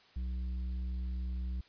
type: tone with tanh clipping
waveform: triangle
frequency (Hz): 62.4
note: B1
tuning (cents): +19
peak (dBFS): -35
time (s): 0.16-1.61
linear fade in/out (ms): 5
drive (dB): 11
effects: white hiss -62 dBFS RMS until 1.68 s + resampled to 11025 Hz